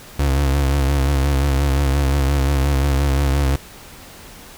35% pulse tone with vibrato, 69.3 Hz, C#2, in tune, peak -13 dBFS, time 0.19-3.56 s, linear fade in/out 5 ms, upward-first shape sine, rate 5.7 Hz, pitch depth 63 cents each way, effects pink hiss -40 dBFS RMS until 4.57 s

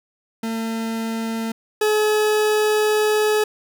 40% pulse tone pair in turn, 225.6 / 425.9 Hz, A3 / G#4, +44 / +44 cents, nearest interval major seventh, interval 1100 cents, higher second, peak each -22 / -15 dBFS, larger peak second, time 0.43-1.52 / 1.81-3.44 s, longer second, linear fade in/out 5 ms, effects none

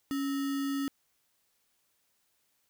sine tone with sample-and-hold, 277.2 Hz, C#4, in tune, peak -29 dBFS, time 0.11-0.88 s, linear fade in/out 0 ms, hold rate 1575 Hz, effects white hiss -74 dBFS RMS until 2.69 s

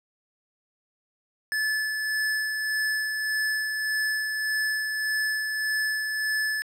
square tone with tremolo, 1733 Hz, A6, 27 cents flat, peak -24 dBFS, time 1.52-6.62 s, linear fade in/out 0 ms, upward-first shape sine, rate 1.7 Hz, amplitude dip 35%, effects low-pass 12000 Hz 12 dB/octave

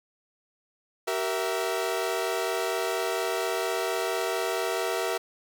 sawtooth chord, E diminished, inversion first, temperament equal with one note detuned, 381.9 / 466.2 / 659.3 Hz, G4 / Bb4 / E5, -45 / 0 / 0 cents, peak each -27 dBFS, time 1.07-5.18 s, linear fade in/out 10 ms, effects none

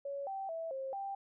sine tone with pitch steps, 560 / 777 / 656 / 534 / 788 Hz, C#5 / G5 / E5 / C5 / G5, +18 / -16 / -9 / +35 / +9 cents, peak -37 dBFS, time 0.05-1.15 s, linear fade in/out 5 ms, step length 220 ms, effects none

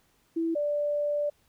sine tone pair in turn, 329.6 / 586.6 Hz, E4 / D5, 0 / -2 cents, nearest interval minor seventh, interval 998 cents, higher second, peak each -25 dBFS, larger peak neither, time 0.36-0.55 / 0.55-1.3 s, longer second, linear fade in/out 10 ms, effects pink hiss -67 dBFS RMS until 1.48 s

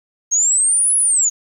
sine linear two-way sweep, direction up then down, 6450 to 10440 to 6580 Hz, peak -12 dBFS, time 0.31-1.3 s, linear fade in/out 20 ms, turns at 0.97 s, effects 8-bit

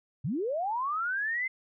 sine linear sweep, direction up, 109.8 to 2093 Hz, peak -28 dBFS, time 0.24-1.48 s, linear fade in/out 10 ms, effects none

